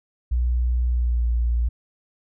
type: tone with pitch glide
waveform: sine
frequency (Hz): 60.8 to 58.83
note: B1 to A#1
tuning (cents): -26 to +17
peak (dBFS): -18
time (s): 0.31-1.69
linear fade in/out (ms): 10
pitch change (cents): -57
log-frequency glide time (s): 0.88-1.25
effects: none